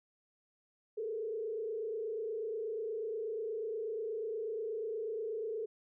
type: tone with frequency modulation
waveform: sine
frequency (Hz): 440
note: A4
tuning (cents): 0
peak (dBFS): -35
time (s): 0.97-5.66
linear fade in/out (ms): 10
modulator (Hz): 28.3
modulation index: 1
effects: none